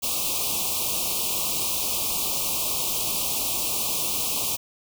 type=band-stop noise; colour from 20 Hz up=white; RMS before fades=-26 dBFS; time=0.02-4.57 s; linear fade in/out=20 ms; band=1200 to 2400 Hz; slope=96 dB/octave; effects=none